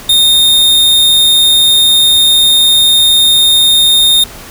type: tone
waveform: 45% pulse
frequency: 3672 Hz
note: A#7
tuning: 27 cents flat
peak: -5 dBFS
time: 0.09-4.24 s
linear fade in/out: 5 ms
effects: pink hiss -30 dBFS RMS until 4.5 s